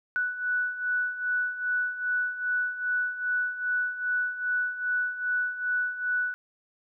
sine beating tone pair, 1480 / 1482.5 Hz, F#6 / F#6, 0 / +3 cents, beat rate 2.5 Hz, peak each -32 / -27 dBFS, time 0.16-6.34 s, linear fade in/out 0 ms, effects none

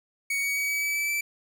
45% pulse tone with pitch steps, 2237 / 2251 / 2266 / 2280 / 2295 / 2309 / 2324 Hz, C#7 / C#7 / C#7 / C#7 / D7 / D7 / D7, +15 / +26 / +37 / +48 / -40 / -30 / -19 cents, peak -25 dBFS, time 0.3-1.21 s, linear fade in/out 5 ms, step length 130 ms, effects 10-bit

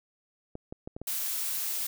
clicks, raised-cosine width 2 ms, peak -25 dBFS, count 5, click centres 0.554 / 0.725 / 0.875 / 0.965 / 1.016 s
blue noise, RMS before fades -32 dBFS, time 1.07-1.87 s, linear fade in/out 5 ms
effects none

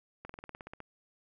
slowing click train, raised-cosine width 0.5 ms, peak -29 dBFS, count 11, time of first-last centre 0.25-0.803 s, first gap 44 ms, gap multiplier 1.05, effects none

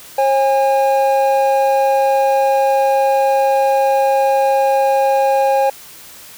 triangle tone pair together, 540 / 816.6 Hz, C#5 / G#5, -45 / -29 cents, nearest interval perfect fifth, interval 716 cents, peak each -12 dBFS, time 0.18-5.7 s, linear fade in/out 5 ms, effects white hiss -38 dBFS RMS until 6.37 s

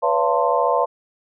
sine tone cluster, 494.2 / 568 / 682 / 893 / 1048 Hz, B4 / C#5 / F5 / A5 / C6, +1 / +42 / -41 / +25 / +2 cents, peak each -22 dBFS, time 0.02-0.86 s, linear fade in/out 20 ms, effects none

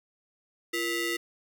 sawtooth ring-modulated tone, 816 Hz, G#5, 31 cents flat, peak -21 dBFS, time 0.73-1.17 s, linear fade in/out 10 ms, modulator 1160 Hz, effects 10-bit

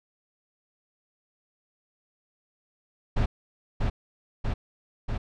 brown noise with echo, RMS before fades -23 dBFS, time 3.16-3.26 s, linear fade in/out 10 ms, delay 640 ms, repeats 3, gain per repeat -2 dB, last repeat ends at 5.18 s, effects low-pass 4000 Hz 12 dB/octave

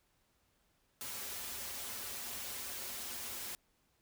white noise with comb filter, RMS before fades -43 dBFS, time 1.01-3.55 s, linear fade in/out 0 ms, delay 6.4 ms, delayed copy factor -0.75, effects pink hiss -75 dBFS RMS until 4.01 s

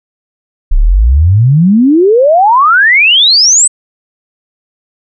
sine exponential sweep, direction up, 30.29 to 8372 Hz, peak -3 dBFS, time 0.71-3.68 s, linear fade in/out 10 ms, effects none

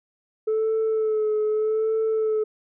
sine tone with vibrato, 434.7 Hz, A4, 21 cents flat, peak -18 dBFS, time 0.47-2.44 s, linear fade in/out 10 ms, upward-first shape sine, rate 0.82 Hz, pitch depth 30 cents each way, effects tanh soft clip ceiling -18 dBFS

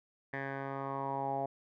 10% pulse tone with low-pass filter sweep, 136.9 Hz, C#3, 21 cents flat, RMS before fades -37 dBFS, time 0.33-1.46 s, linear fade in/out 5 ms, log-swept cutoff 1800 to 730 Hz, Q 6.2, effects none

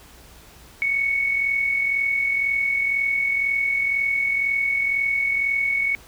sine tone with amplitude modulation, 2219 Hz, C#7, 1 cent sharp, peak -17 dBFS, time 0.82-5.95 s, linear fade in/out 0 ms, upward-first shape sine, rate 42 Hz, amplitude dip 45%, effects added 60 Hz sine -52 dBFS peak until 6.07 s + pink hiss -48 dBFS RMS until 6.07 s

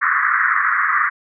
pink band-pass noise, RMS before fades -17 dBFS, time 0.01-1.1 s, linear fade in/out 20 ms, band 1100 to 2000 Hz, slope 96 dB/octave, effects none

